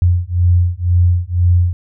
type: beating tone pair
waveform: sine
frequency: 87.31 / 89.31 Hz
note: F2 / F2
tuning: 0 / +39 cents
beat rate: 2 Hz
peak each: -13 dBFS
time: 0.02-1.73 s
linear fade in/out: 0 ms
effects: none